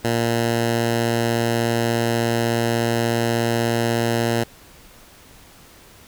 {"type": "tone", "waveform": "10% pulse", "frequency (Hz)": 116.54, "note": "A#2", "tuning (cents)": 0, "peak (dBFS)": -10, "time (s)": [0.04, 4.44], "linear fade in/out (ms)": 10, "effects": ["pink hiss -47 dBFS RMS until 6.07 s"]}